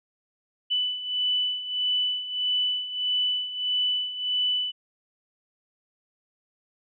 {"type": "beating tone pair", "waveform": "sine", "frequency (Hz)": [2985, 2986.6], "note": ["F#7", "F#7"], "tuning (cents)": [15, 16], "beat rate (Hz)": 1.6, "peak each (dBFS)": [-30, -25], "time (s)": [0.7, 4.72], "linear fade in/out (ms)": 20, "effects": []}